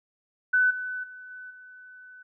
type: tone with level steps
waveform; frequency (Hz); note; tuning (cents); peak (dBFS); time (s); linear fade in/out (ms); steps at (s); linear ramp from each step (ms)
sine; 1502; F#6; +26; -18 / -30 / -41 / -39 / -45; 0.53-2.23; 10; 0.7 / 1.03 / 1.3 / 1.5; 10
effects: none